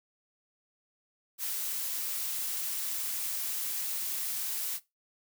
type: noise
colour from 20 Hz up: blue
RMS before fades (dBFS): -34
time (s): 1.38-4.8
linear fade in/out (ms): 50
effects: noise-tail reverb RT60 0.2 s tail -18 dB re dry